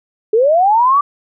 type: linear sweep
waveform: sine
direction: up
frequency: 415.3 to 1177 Hz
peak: -8 dBFS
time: 0.33-1.01 s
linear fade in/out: 5 ms
effects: none